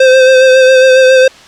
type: tone with vibrato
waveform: square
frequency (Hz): 520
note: C5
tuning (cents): -11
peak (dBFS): -3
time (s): 0-1.28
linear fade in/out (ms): 5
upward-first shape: sine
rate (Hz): 7.3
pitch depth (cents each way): 26
effects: white hiss -36 dBFS RMS until 1.47 s + low-pass 5000 Hz 12 dB/octave